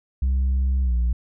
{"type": "tone with pitch glide", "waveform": "sine", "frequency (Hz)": [65.41, 59.64], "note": ["C2", "A#1"], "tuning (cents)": [0, 40], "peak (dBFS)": -15, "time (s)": [0.22, 1.13], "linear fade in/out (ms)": 5, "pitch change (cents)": -160, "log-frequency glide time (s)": [0.83, 0.93], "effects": ["tanh soft clip ceiling -17 dBFS"]}